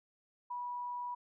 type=tone; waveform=sine; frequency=976 Hz; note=B5; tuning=21 cents flat; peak=-37 dBFS; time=0.5-1.15 s; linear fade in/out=10 ms; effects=none